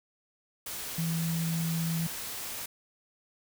sine tone in noise, 164.81 Hz, E3, in tune, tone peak -28 dBFS, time 0.98-2.07 s, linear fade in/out 5 ms, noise white, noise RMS -38 dBFS, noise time 0.66-2.66 s, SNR +7 dB, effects none

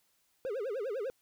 triangle tone with vibrato, 466.2 Hz, A#4, in tune, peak -31 dBFS, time 0.45-1.1 s, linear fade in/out 0 ms, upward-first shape sine, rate 10 Hz, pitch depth 280 cents each way, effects white hiss -73 dBFS RMS until 1.21 s

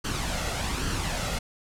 pink noise with flanger, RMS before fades -29 dBFS, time 0.04-1.39 s, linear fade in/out 10 ms, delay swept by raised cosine 0.66 to 1.51 ms, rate 1.2 Hz, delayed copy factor +0.5, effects low-pass 9000 Hz 12 dB/octave

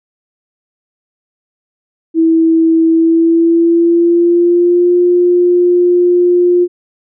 sine tone with pitch glide, 326.3 to 353.8 Hz, E4 to F4, -18 to +23 cents, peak -6 dBFS, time 2.14-6.68 s, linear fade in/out 50 ms, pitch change +141 cents, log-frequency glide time 2.88-4.95 s, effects none

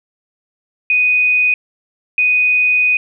sine tone bursts at uneven times, 2489 Hz, D#7, in tune, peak -10 dBFS, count 2, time 0.9-1.54 / 2.18-2.97 s, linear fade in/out 2 ms, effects none

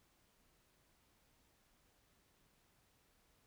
silence, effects pink hiss -74 dBFS RMS until 3.46 s

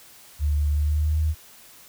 sine tone with pitch glide, 73.6 to 77.84 Hz, D2 to D#2, +4 to +1 cents, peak -19 dBFS, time 0.39-1.35 s, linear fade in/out 50 ms, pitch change +97 cents, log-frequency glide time 0.75-1.21 s, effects white hiss -49 dBFS RMS until 1.88 s

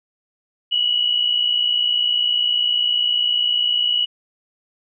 sine tone pair together, 2925 / 2985 Hz, F#7 / F#7, -21 / +15 cents, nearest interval unison, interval 36 cents, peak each -17 / -22 dBFS, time 0.71-4.06 s, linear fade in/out 20 ms, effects none

